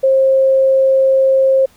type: tone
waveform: sine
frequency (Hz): 533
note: C5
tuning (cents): +32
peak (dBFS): -8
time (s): 0.03-1.66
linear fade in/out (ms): 10
effects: pink hiss -50 dBFS RMS until 1.76 s